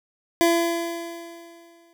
25% pulse tone with exponential decay, 338 Hz, E4, 43 cents sharp, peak -11 dBFS, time 0.41-1.93 s, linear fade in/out 0 ms, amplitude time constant 330 ms, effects none

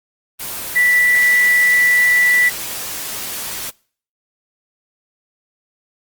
sine tone in noise, 1967 Hz, B6, 7 cents flat, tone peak -10 dBFS, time 0.75-2.5 s, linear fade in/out 20 ms, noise white, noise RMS -26 dBFS, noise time 0.39-3.71 s, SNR +13 dB, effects noise-tail reverb RT60 0.5 s tail -25 dB re dry + Opus 24 kbps

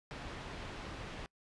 pink low-pass noise, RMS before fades -45 dBFS, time 0.11-1.26 s, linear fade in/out 0 ms, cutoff 3500 Hz, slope 12 dB/octave, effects noise-tail reverb RT60 0.1 s tail -25 dB re dry + resampled to 24000 Hz

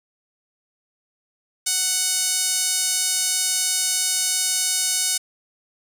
5% pulse tone with band-pass filter, 741 Hz, F#5, 2 cents sharp, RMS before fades -22 dBFS, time 1.66-5.18 s, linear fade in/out 10 ms, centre 10000 Hz, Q 0.67, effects none

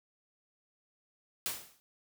white noise with exponential decay, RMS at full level -32 dBFS, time 1.46-1.8 s, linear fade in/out 0 ms, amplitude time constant 73 ms, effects none

